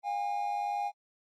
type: tone pair together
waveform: triangle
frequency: 711.5 / 813 Hz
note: F5 / G#5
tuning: +32 / -37 cents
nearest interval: major second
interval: 231 cents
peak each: -35 / -29 dBFS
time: 0.03-0.92 s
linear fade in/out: 50 ms
effects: AAC 48 kbps